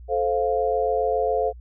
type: chord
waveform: sine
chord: F major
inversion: first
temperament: just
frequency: 436.5 / 523.8 / 698.5 Hz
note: A4 / C5 / F5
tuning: -14 / +2 / 0 cents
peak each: -24 dBFS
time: 0.08-1.53 s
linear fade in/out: 50 ms
effects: added 60 Hz sine -39 dBFS peak until 1.6 s